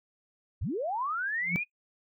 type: linear sweep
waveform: sine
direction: up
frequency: 50 to 2489 Hz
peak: -29 dBFS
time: 0.61-1.64 s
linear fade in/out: 10 ms
type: tone with exponential growth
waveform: sine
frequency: 174.61 Hz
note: F3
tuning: in tune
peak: -23 dBFS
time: 1.41-1.56 s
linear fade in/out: 0 ms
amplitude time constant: 31 ms
effects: noise-tail reverb RT60 0.1 s tail -20 dB re dry